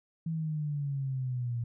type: exponential sweep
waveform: sine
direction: down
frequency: 164.81 to 116.54 Hz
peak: -30 dBFS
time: 0.26-1.64 s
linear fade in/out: 5 ms
effects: none